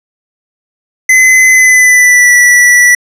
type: tone with pitch glide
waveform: square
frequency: 2036 to 1956.4 Hz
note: C7 to B6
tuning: -48 to -17 cents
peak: -3 dBFS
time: 1.09-2.95 s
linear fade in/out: 5 ms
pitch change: -69 cents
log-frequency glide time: 1.51-2.33 s
effects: low-pass 12000 Hz 12 dB/octave